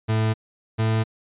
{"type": "tone pair in turn", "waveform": "40% pulse", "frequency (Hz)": [110, 110.83], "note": ["A2", "A2"], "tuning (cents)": [0, 13], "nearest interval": "unison", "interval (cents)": 13, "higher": "second", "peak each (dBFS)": -18, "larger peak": "neither", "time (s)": [[0.08, 0.34], [0.78, 1.04]], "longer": "neither", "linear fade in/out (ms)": 20, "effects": ["resampled to 8000 Hz"]}